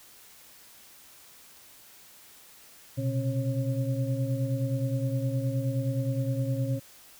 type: tone cluster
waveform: sine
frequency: 122.8 / 132.4 / 270.3 / 544 Hz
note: B2 / C3 / C#4 / C#5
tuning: -9 / +21 / -44 / -33 cents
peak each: -28 / -32 / -34 / -36 dBFS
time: 2.97-6.8 s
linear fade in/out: 20 ms
effects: white hiss -53 dBFS RMS until 7.19 s